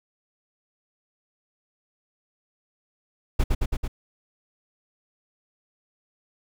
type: noise with echo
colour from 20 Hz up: brown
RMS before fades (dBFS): -18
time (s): 3.39-3.44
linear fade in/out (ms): 10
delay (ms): 110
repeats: 4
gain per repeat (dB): -2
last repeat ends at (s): 3.88
effects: none